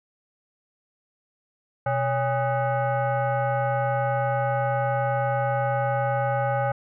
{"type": "tone with frequency modulation", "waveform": "sine", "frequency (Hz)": 126, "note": "B2", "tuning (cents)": 35, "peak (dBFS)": -21, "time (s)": [1.86, 6.72], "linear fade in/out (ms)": 5, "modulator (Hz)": 687, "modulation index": 1.5, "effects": []}